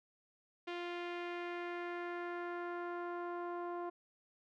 sawtooth tone with low-pass filter sweep, 349.2 Hz, F4, in tune, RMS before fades -42 dBFS, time 0.67-3.9 s, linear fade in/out 10 ms, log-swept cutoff 3000 to 1000 Hz, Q 1.8, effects none

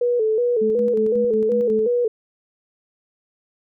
sine tone with vibrato, 460 Hz, A#4, 23 cents flat, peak -16 dBFS, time 0.01-2.08 s, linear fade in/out 5 ms, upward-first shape square, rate 2.7 Hz, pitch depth 91 cents each way
sine tone with tremolo, 215.3 Hz, A3, 37 cents flat, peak -23 dBFS, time 0.61-1.88 s, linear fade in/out 10 ms, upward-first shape square, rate 5.5 Hz, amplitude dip 60%
effects none

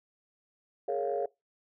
sine chord, Bb minor seventh, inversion third, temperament equal with one note detuned, 415.3 / 461.6 / 554.4 / 698.5 Hz, Ab4 / Bb4 / Db5 / F5, 0 / -17 / 0 / 0 cents, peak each -33 / -34 / -33 / -34 dBFS, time 0.88-1.26 s, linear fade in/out 5 ms, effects noise-tail reverb RT60 0.2 s tail -22 dB re dry + tanh soft clip ceiling -20 dBFS

